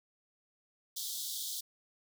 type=high-pass noise; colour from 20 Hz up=pink; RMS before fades=-39 dBFS; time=0.96-1.61 s; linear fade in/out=10 ms; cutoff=3300 Hz; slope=96 dB/octave; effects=none